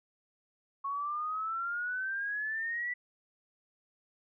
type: exponential sweep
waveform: sine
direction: up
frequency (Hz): 1100 to 1975.5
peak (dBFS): -32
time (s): 0.84-2.94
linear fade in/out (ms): 10
effects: none